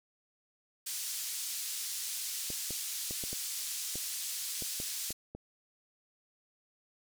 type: band-pass noise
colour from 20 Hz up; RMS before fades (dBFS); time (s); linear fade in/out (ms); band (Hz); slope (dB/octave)
pink; -38; 0.86-5.13; 10; 5100 to 14000; 12
type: clicks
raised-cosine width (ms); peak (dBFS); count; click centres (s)
2; -29; 10; 2.503 / 2.707 / 3.109 / 3.238 / 3.33 / 3.956 / 4.623 / 4.801 / 5.106 / 5.35
effects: none